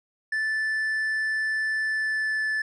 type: tone with pitch glide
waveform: triangle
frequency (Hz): 1755 to 1743.9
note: A6 to A6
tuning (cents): -5 to -16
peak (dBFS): -22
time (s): 0.32-2.62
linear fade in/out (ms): 5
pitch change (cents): -11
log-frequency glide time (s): 1.81-2.45
effects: resampled to 22050 Hz